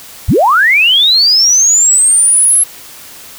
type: linear sweep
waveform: sine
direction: up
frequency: 34.65 to 11175 Hz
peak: -5 dBFS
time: 0.28-2.64 s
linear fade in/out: 10 ms
effects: white hiss -33 dBFS RMS until 3.38 s